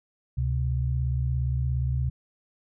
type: tone pair together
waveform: sine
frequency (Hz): 70.4 / 127.59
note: C#2 / C3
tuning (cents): +27 / -43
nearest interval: minor seventh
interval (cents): 1030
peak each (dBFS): -26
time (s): 0.37-2.1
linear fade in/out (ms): 10
effects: none